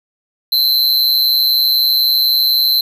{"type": "tone with amplitude modulation", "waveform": "square", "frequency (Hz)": 4092, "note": "C8", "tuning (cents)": -39, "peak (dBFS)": -7, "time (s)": [0.52, 2.81], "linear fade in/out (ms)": 5, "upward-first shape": "sine", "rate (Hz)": 140, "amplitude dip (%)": 95, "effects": ["8-bit"]}